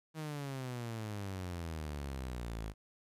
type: exponential sweep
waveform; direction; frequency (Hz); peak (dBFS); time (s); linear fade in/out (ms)
sawtooth; down; 160 to 51.91; -35; 0.14-2.74; 50
effects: resampled to 32000 Hz + 12-bit